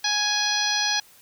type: harmonic tone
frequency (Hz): 833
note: G#5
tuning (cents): +5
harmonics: 1 / 2 / 3 / 4 / 5 / 6 / 7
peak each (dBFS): -30 / -28 / -32 / -29 / -27 / -29 / -29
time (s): 0.04-1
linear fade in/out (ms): 5
effects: white hiss -53 dBFS RMS until 1.21 s